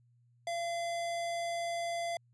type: tone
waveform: square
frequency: 683 Hz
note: F5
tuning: 39 cents flat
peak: -34 dBFS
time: 0.47-2.17 s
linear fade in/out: 2 ms
effects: added 120 Hz sine -64 dBFS peak until 2.33 s + resampled to 22050 Hz